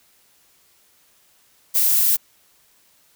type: noise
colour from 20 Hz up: violet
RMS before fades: -17 dBFS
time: 1.74-2.17 s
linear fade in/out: 20 ms
effects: white hiss -58 dBFS RMS until 3.15 s